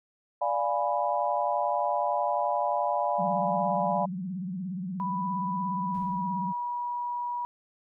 sine chord, D diminished seventh, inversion none, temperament equal, 587.3 / 698.5 / 830.6 / 987.8 Hz, D5 / F5 / Ab5 / Cb6, 0 / 0 / 0 / 0 cents, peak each -30 dBFS, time 0.41-4.06 s, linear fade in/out 10 ms
sine tone with vibrato, 184.3 Hz, F#3, 7 cents flat, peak -31 dBFS, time 3.18-6.53 s, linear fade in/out 20 ms, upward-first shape sine, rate 17 Hz, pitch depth 130 cents each way
sine tone with pitch glide, 987.8 to 968 Hz, B5 to B5, 0 to -35 cents, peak -29 dBFS, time 5-7.45 s, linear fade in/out 0 ms, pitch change -35 cents, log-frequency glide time 5.78-6.39 s
brown noise with exponential decay, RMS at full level -46 dBFS, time 5.94-6.59 s, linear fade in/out 5 ms, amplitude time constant 140 ms
effects none

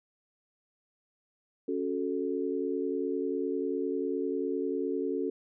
sine chord, F# minor, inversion second, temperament equal, 277.2 / 370 / 440 Hz, C#4 / F#4 / A4, 0 / 0 / 0 cents, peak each -33 dBFS, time 1.68-5.3 s, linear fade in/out 5 ms, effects none

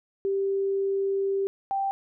sine tone pair in turn, 392 / 784 Hz, G4 / G5, 0 / 0 cents, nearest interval octave, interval 1200 cents, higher second, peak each -23 / -24 dBFS, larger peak first, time 0.25-1.47 / 1.71-1.91 s, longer first, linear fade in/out 0 ms, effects none

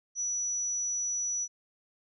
sine tone, 5900 Hz, F#8, 6 cents flat, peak -29 dBFS, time 0.15-1.48 s, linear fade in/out 50 ms, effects none

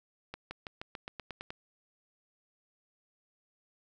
accelerating click train, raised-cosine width 0.3 ms, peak -24 dBFS, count 10, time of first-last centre 0.34-1.505 s, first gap 170 ms, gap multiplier 0.93, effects none

